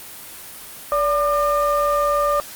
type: ring-modulated tone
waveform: triangle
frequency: 311.1 Hz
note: D#4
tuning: in tune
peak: -11 dBFS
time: 0.92-2.4 s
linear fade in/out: 0 ms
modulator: 890 Hz
effects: white hiss -37 dBFS RMS until 2.55 s + Opus 32 kbps